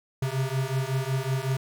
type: beating tone pair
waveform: square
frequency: 130 / 135.4 Hz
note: C3 / C#3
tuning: -11 / -40 cents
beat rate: 5.4 Hz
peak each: -29 dBFS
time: 0.22-1.57 s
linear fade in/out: 5 ms
effects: none